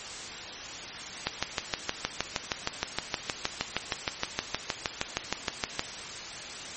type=click train; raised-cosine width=0.2 ms; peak=-8 dBFS; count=30; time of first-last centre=1.27-5.794 s; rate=6.41 Hz; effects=white hiss -39 dBFS RMS until 6.76 s + MP3 32 kbps